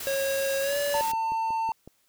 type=noise; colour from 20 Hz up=white; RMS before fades=-36 dBFS; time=0-1.12 s; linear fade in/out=5 ms
type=tone with pitch glide; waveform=square; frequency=546 to 573.8 Hz; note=C#5 to D5; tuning=-26 to -40 cents; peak=-26 dBFS; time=0.07-1.01 s; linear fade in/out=0 ms; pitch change=+86 cents; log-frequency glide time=0.61-0.78 s
type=tone; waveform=triangle; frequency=898 Hz; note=A5; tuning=35 cents sharp; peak=-23 dBFS; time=0.94-1.72 s; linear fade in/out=2 ms
type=click train; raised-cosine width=2 ms; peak=-30 dBFS; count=6; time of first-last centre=0.95-1.876 s; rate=5.4 Hz
effects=white hiss -68 dBFS RMS until 2.08 s